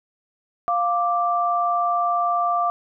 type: tone pair together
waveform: sine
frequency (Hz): 700.1 / 1174.7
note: F5 / D6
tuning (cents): +4 / 0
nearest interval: major sixth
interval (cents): 896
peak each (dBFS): -21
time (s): 0.68-2.7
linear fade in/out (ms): 0
effects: none